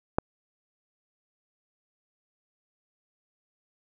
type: click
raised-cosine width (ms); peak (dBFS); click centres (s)
1; -8; 0.185
effects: none